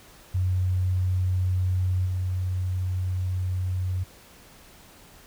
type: tone with level steps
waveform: sine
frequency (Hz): 92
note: F#2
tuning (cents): -9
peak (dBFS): -21 / -24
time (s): 0.34-4.04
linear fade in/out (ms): 10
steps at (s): 2.05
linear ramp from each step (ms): 20
effects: pink hiss -51 dBFS RMS until 5.26 s